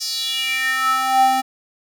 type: tone with high-pass filter sweep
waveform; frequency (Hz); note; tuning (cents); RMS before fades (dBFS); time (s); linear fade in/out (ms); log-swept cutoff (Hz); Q
square; 261.6; C4; 0; -19; 0-1.42; 20; 5400 to 560; 5.3
effects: none